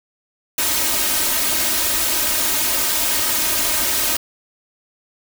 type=noise with comb filter; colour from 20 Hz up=white; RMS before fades=-19 dBFS; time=0.58-4.17 s; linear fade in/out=5 ms; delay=3.2 ms; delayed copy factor=+0.85; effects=none